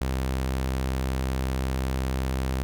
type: tone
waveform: sawtooth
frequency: 65.41 Hz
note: C2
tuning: in tune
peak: -21 dBFS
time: 0.01-2.63 s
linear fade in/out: 0 ms
effects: none